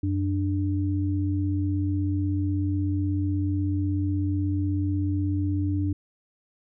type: tone pair together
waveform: sine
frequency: 93 / 295.3 Hz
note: F#2 / D4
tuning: +9 / +10 cents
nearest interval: octave + minor sixth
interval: 2001 cents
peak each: -24 / -27 dBFS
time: 0.03-5.93 s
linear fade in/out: 5 ms
effects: none